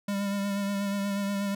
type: tone with vibrato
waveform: square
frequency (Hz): 200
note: G3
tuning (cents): +35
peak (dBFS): -28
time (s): 0.08-1.55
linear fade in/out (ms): 5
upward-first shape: sine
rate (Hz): 8.3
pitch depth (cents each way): 25
effects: none